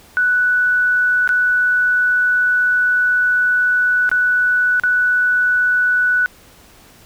sine tone with dropouts, 1482 Hz, F#6, 2 cents sharp, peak -12 dBFS, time 0.17-6.26 s, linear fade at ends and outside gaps 0 ms, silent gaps 1.276-1.291 / 4.092-4.115 / 4.798-4.836 s, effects pink hiss -46 dBFS RMS until 7.05 s

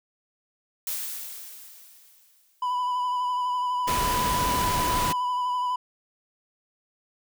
blue noise with exponential decay, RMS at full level -29 dBFS, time 0.87-2.76 s, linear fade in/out 2 ms, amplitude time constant 410 ms
triangle tone with vibrato, 993 Hz, B5, 9 cents sharp, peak -22 dBFS, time 2.62-5.76 s, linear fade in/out 5 ms, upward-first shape sine, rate 12 Hz, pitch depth 22 cents each way
pink noise, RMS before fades -28 dBFS, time 3.87-5.13 s, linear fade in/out 10 ms
effects none

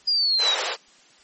sine exponential sweep, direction down, 4925 to 3776 Hz, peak -18 dBFS, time 0.07-0.55 s, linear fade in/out 10 ms
pink high-pass noise, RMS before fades -26 dBFS, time 0.38-0.77 s, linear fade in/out 50 ms, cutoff 430 Hz, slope 48 dB/octave
effects white hiss -54 dBFS RMS until 1.23 s + MP3 32 kbps

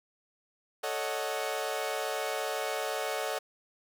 sawtooth chord, D# half-diminished seventh, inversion second, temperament equal, 440 / 554.4 / 622.3 / 740 Hz, A4 / C#5 / D#5 / F#5, 0 / 0 / 0 / 0 cents, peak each -33 dBFS, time 0.83-3.39 s, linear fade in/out 10 ms, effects none

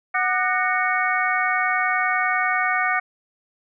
harmonic tone with a mistuned harmonic, 370 Hz, F#4, in tune, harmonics 2 / 3 / 4 / 5 / 6, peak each -25 / -25 / -25 / -25 / -25 dBFS, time 0.14-3 s, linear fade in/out 10 ms, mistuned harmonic 3, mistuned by +150 cents, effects none

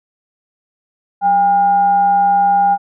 sine tone with frequency modulation, 805 Hz, G5, 46 cents sharp, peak -9 dBFS, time 1.21-2.78 s, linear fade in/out 50 ms, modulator 620 Hz, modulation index 0.21, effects none

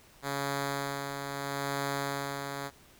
5% pulse tone with tremolo, 140 Hz, C#3, 18 cents sharp, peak -19 dBFS, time 0.22-2.71 s, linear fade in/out 50 ms, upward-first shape sine, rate 0.76 Hz, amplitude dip 45%, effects pink hiss -58 dBFS RMS until 2.99 s

